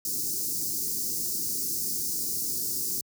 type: band-stop noise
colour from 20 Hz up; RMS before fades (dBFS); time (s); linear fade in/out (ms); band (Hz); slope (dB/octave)
white; -30; 0.05-3.01; 2; 420 to 4800; 48
effects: high-pass 100 Hz 12 dB/octave